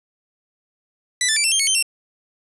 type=tone with pitch steps; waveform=10% pulse; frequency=1982 / 1759 / 2333 / 2690 / 3180 / 2205 / 3107 / 2724 Hz; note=B6 / A6 / D7 / E7 / G7 / C#7 / G7 / F7; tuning=+6 / -1 / -12 / +34 / +24 / -10 / -16 / -44 cents; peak=-7 dBFS; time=1.21-1.826 s; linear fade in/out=2 ms; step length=77 ms; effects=resampled to 24000 Hz + 8-bit